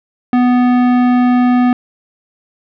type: tone with tanh clipping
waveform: sine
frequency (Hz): 247.5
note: B3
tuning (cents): +4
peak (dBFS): -10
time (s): 0.33-1.73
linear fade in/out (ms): 2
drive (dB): 16
effects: none